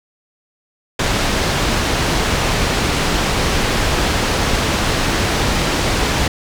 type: low-pass noise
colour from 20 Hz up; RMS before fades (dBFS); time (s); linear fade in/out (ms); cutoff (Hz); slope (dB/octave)
pink; -17; 0.99-6.28; 5; 6100; 12
effects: none